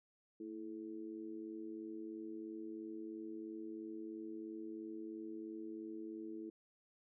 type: tone with amplitude modulation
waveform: sine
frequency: 328.5 Hz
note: E4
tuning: 6 cents flat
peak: -40 dBFS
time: 0.4-6.5 s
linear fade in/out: 5 ms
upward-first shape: sine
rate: 103 Hz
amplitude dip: 90%
effects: none